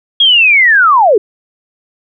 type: linear sweep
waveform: sine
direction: down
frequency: 3322 to 371.2 Hz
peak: -4 dBFS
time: 0.2-1.18 s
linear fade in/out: 5 ms
effects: none